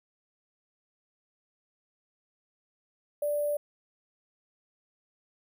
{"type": "tone with sample-and-hold", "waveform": "sine", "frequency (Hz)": 587.3, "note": "D5", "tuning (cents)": 0, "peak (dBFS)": -26, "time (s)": [3.22, 3.57], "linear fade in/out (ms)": 5, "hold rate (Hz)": 11025, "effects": []}